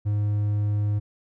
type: tone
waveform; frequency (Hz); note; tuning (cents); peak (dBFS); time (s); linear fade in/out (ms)
triangle; 103.83; G#2; 0; -19; 0.05-1; 20
effects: none